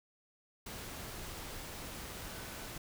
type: tone in noise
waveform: sine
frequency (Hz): 1508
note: F#6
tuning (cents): +32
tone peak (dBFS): -56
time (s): 2.31-2.66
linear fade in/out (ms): 5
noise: pink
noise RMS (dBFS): -45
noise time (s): 0.66-2.78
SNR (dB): -14
effects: none

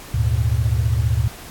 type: tone cluster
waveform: sine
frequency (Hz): 75.1 / 104.1 / 119.3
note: D2 / G#2 / A#2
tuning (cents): +39 / +5 / +41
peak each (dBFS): -20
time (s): 0.14-1.28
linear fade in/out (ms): 5
effects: pink hiss -38 dBFS RMS until 1.5 s + AAC 64 kbps

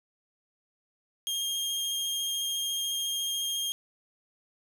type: tone with vibrato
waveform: sawtooth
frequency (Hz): 3224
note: G7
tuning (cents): +48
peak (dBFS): -26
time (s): 1.27-3.72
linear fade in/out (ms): 0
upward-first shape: sine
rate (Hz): 14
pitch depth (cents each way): 12
effects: none

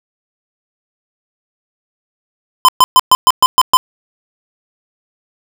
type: tone bursts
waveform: square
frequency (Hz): 1024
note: C6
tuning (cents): -38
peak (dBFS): -4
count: 8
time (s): 2.65-3.77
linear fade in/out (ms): 0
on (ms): 35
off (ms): 120
effects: none

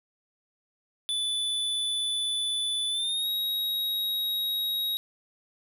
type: tone with pitch glide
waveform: square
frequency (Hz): 3484 to 3799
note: A7 to A#7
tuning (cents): -18 to +32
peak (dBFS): -27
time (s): 1.09-4.97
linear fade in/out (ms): 0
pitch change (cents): +150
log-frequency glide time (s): 2.9-3.28
effects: none

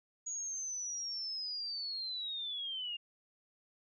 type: linear sweep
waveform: sine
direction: down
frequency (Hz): 6750 to 2794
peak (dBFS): -37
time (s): 0.26-2.97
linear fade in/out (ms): 10
effects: none

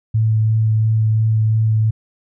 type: tone with vibrato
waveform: sine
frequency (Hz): 110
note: A2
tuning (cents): 0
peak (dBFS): -12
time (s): 0.14-1.91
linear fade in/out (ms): 10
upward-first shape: sine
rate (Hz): 2.9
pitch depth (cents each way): 11
effects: none

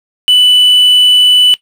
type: tone with quantisation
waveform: triangle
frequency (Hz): 2983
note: F#7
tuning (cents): +13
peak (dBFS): -3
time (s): 0.28-1.54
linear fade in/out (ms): 0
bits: 5
effects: noise-tail reverb RT60 0.1 s tail -17 dB re dry

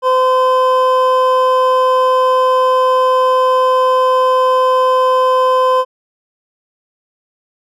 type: tone pair together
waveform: triangle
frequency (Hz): 512.8 / 1028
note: C5 / C6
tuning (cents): -35 / -31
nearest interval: octave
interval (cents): 1204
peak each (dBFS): -10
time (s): 0.02-5.85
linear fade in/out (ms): 50
effects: none

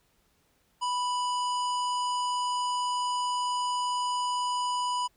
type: harmonic tone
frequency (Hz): 987.8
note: B5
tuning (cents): 0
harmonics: 1 / 3 / 5 / 7 / 9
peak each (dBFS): -27 / -37 / -41 / -44 / -46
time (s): 0.81-5.08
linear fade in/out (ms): 20
effects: pink hiss -69 dBFS RMS until 5.16 s

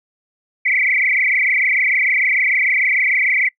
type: tone with frequency modulation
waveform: sine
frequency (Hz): 2154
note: C7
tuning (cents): +50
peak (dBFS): -13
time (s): 0.65-3.49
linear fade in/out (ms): 10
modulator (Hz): 26.7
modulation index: 6.8
effects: noise-tail reverb RT60 0.1 s tail -24 dB re dry

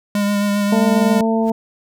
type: tone with vibrato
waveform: square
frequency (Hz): 203.8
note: G#3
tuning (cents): -32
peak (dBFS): -16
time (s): 0.15-1.21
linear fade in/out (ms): 2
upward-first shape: sine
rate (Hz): 7.5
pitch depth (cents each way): 16
type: harmonic tone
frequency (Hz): 224.4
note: A3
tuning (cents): +34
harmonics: 1 / 2 / 3 / 4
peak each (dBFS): -16 / -21 / -22 / -25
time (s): 0.72-1.52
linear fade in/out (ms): 5
type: noise with exponential growth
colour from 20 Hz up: pink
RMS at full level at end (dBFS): -35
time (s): 1.38-1.5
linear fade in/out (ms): 1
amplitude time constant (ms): 24
effects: none

